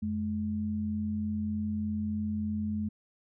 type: tone pair together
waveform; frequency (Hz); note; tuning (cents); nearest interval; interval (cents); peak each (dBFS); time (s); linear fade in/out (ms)
sine; 89.33 / 212.6; F2 / G#3; +40 / +41; octave + minor third; 1501; -36 / -30; 0.02-2.89; 10
effects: none